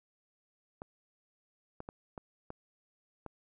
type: clicks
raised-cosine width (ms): 1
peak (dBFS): -28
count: 6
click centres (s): 0.819 / 1.804 / 1.889 / 2.178 / 2.504 / 3.263
effects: none